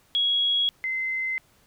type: tone pair in turn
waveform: sine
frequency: 3322 / 2063 Hz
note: G#7 / C7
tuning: 0 / -25 cents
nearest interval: minor sixth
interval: 825 cents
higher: first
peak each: -20 / -25 dBFS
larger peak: first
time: 0.15-0.69 / 0.84-1.38 s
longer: neither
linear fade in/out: 0 ms
effects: pink hiss -61 dBFS RMS until 1.66 s